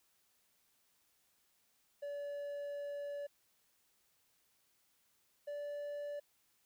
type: tone pair in turn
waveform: triangle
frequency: 574 / 581 Hz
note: D5 / D5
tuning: -40 / -19 cents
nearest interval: unison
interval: 21 cents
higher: second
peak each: -38 / -38 dBFS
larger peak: neither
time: 2.02-3.27 / 5.47-6.2 s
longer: first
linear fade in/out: 10 ms
effects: white hiss -75 dBFS RMS until 6.65 s